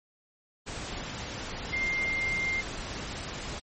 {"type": "tone in noise", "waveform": "sine", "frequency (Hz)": 2100, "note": "C7", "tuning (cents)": 6, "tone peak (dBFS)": -27, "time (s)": [1.72, 2.62], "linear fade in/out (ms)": 20, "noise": "pink", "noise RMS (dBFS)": -37, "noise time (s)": [0.66, 3.6], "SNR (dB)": 7, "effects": ["MP3 32 kbps"]}